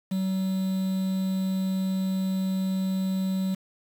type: tone with quantisation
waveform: triangle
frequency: 189.7 Hz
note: F#3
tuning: 43 cents sharp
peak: -22 dBFS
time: 0.11-3.55 s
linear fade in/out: 10 ms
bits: 7
effects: none